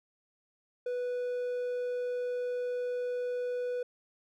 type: tone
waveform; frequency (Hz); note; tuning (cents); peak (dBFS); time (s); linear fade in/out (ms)
triangle; 493.1; B4; -3; -29; 0.86-3.83; 5
effects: none